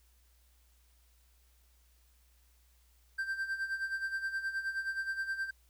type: tone with tremolo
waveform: triangle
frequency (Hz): 1570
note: G6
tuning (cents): +2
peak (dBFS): -29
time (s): 3.18-5.51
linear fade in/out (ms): 10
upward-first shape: sine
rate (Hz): 9.5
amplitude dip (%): 70
effects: added 60 Hz sine -64 dBFS peak until 5.69 s + white hiss -71 dBFS RMS until 5.69 s